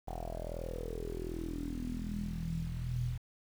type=tone with low-pass filter sweep; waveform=sawtooth; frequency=41.32 Hz; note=E1; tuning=5 cents sharp; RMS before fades=-38 dBFS; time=0.07-3.18 s; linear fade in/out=10 ms; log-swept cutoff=770 to 110 Hz; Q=9; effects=9-bit